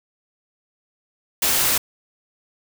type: noise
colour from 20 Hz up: white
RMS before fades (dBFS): -19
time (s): 1.42-1.78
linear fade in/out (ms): 5
effects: none